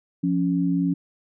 sine tone pair together, 174.77 / 278.1 Hz, F3 / C#4, +2 / +6 cents, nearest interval minor sixth, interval 804 cents, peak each -22 dBFS, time 0.23-0.94 s, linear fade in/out 10 ms, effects none

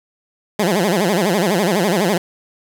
15% pulse tone with vibrato, 190 Hz, F#3, 46 cents sharp, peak -8 dBFS, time 0.59-2.18 s, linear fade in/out 5 ms, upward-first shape sine, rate 12 Hz, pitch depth 220 cents each way, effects none

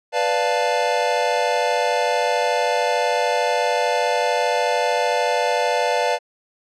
square chord, B half-diminished seventh, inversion none, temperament equal, 493.9 / 587.3 / 698.5 / 880 Hz, B4 / D5 / F5 / A5, 0 / 0 / 0 / 0 cents, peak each -24 dBFS, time 0.12-6.19 s, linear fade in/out 50 ms, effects low-pass 6000 Hz 12 dB/octave

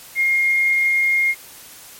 sine tone with quantisation, 2134 Hz, C7, 34 cents sharp, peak -14 dBFS, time 0.15-1.35 s, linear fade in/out 50 ms, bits 7, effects white hiss -41 dBFS RMS until 1.99 s + MP3 64 kbps

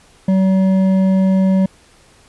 sine tone with hard clipping, 190 Hz, F#3, 46 cents sharp, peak -12 dBFS, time 0.28-1.66 s, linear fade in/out 5 ms, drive 7 dB, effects pink hiss -49 dBFS RMS until 2.28 s + resampled to 24000 Hz

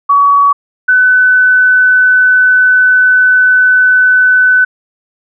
sine tone pair in turn, 1131 / 1504.5 Hz, C#6 / F#6, +34 / +28 cents, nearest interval perfect fourth, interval 494 cents, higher second, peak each -4 dBFS, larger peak neither, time 0.09-0.53 / 0.88-4.65 s, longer second, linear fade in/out 10 ms, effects none

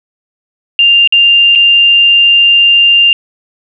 sine tone with dropouts, 2794 Hz, F7, in tune, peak -3 dBFS, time 0.79-3.13 s, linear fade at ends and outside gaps 1 ms, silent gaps 1.075-1.124 / 1.552-1.557 s, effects none

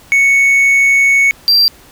triangle tone pair in turn, 2217 / 4717 Hz, C#7 / D8, 0 / +7 cents, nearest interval octave + minor second, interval 1307 cents, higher second, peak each -5 dBFS, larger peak neither, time 0.12-1.31 / 1.48-1.68 s, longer first, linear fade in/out 0 ms, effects pink hiss -42 dBFS RMS until 1.91 s

